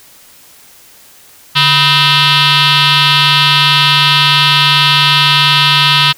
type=tone with frequency modulation; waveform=sine; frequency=146.2 Hz; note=D3; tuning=7 cents flat; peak=-4 dBFS; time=1.55-6.13 s; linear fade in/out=20 ms; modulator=563 Hz; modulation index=7.1; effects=tanh soft clip ceiling -4 dBFS + white hiss -41 dBFS RMS until 6.17 s